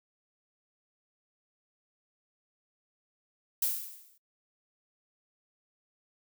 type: noise with exponential decay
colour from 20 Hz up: violet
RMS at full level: -26 dBFS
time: 3.62-4.18 s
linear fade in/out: 5 ms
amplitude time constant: 120 ms
effects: noise-tail reverb RT60 0.1 s tail -25 dB re dry